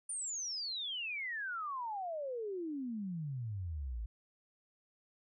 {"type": "exponential sweep", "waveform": "sine", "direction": "down", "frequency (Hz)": [9400, 51.91], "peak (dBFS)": -37, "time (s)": [0.09, 4.06], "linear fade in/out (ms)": 5, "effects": []}